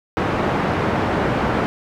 pink band-pass noise, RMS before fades -20 dBFS, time 0.17-1.66 s, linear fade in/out 0 ms, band 110 to 1500 Hz, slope 12 dB/octave, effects none

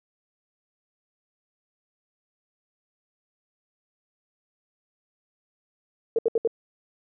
sine tone bursts, 455.6 Hz, A#4, 40 cents flat, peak -18 dBFS, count 4, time 6.16-6.475 s, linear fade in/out 2 ms, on 27 ms, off 69 ms, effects none

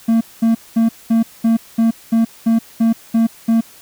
triangle tone bursts, 227.1 Hz, A#3, 45 cents flat, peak -8 dBFS, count 11, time 0.08-3.61 s, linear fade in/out 10 ms, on 130 ms, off 210 ms, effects white hiss -43 dBFS RMS until 3.81 s

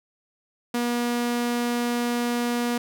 sawtooth tone, 240 Hz, B3, 49 cents flat, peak -19 dBFS, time 0.74-2.78 s, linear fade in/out 5 ms, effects none

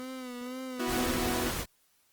30% pulse tone with vibrato, 252.3 Hz, B3, 37 cents sharp, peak -34 dBFS, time 0-1.16 s, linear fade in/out 0 ms, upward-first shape sine, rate 2 Hz, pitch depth 56 cents each way
sawtooth chord, B suspended fourth, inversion none, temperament equal with one note detuned, 245.7 / 329.6 / 370 Hz, B3 / E4 / F#4, -9 / 0 / 0 cents, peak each -29 / -33 / -31 dBFS, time 0.79-1.51 s, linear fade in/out 10 ms
pink noise, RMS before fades -34 dBFS, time 0.86-1.66 s, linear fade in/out 50 ms
effects white hiss -69 dBFS RMS until 2.12 s + Opus 24 kbps

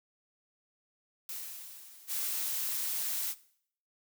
blue noise with exponential decay, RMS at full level -39 dBFS, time 1.29-3.18 s, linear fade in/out 1 ms, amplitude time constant 410 ms
blue noise, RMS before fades -34 dBFS, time 2.07-3.35 s, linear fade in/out 50 ms
effects noise-tail reverb RT60 0.6 s tail -18 dB re dry

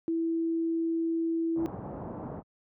sine tone, 329.6 Hz, E4, in tune, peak -26 dBFS, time 0.08-1.66 s, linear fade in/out 0 ms
pink low-pass noise, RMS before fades -37 dBFS, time 1.55-2.43 s, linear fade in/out 50 ms, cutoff 930 Hz, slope 24 dB/octave
effects high-pass 100 Hz 12 dB/octave

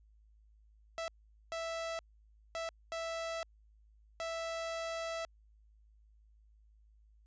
sawtooth tone bursts at uneven times, 659.3 Hz, E5, in tune, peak -33 dBFS, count 5, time 0.98-1.08 / 1.52-1.99 / 2.55-2.69 / 2.92-3.43 / 4.2-5.25 s, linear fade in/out 0 ms, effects added 53 Hz sine -61 dBFS peak until 7.26 s + resampled to 16000 Hz

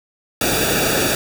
pink noise with comb filter, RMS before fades -18 dBFS, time 0.41-1.15 s, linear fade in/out 2 ms, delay 0.96 ms, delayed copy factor -0.8, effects none

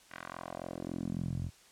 10% pulse tone with band-pass filter sweep, 43.65 Hz, F1, in tune, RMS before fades -39 dBFS, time 0.09-1.51 s, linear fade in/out 50 ms, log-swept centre 1900 to 90 Hz, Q 1.8, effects white hiss -60 dBFS RMS until 1.71 s + low-pass 9000 Hz 12 dB/octave

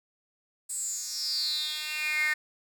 10% pulse tone with high-pass filter sweep, 304.6 Hz, D#4, 37 cents flat, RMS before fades -31 dBFS, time 0.69-2.34 s, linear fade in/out 10 ms, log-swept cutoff 8600 to 1900 Hz, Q 9.1, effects none

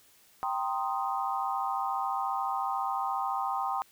sine chord, C minor seventh, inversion second, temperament equal, 784 / 932.3 / 1046.5 / 1244.5 Hz, G5 / Bb5 / C6 / Eb6, 0 / 0 / 0 / 0 cents, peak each -32 / -36 / -34 / -35 dBFS, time 0.43-3.82 s, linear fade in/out 0 ms, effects white hiss -61 dBFS RMS until 3.91 s

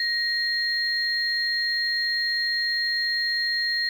sine tone pair together, 1882 / 4225 Hz, A#6 / C8, +16 / +16 cents, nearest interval octave + major second, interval 1400 cents, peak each -25 dBFS, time 0-3.89 s, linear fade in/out 2 ms, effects 8-bit

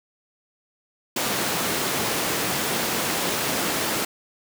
pink high-pass noise, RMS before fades -25 dBFS, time 1.16-4.05 s, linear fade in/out 5 ms, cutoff 200 Hz, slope 12 dB/octave, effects none

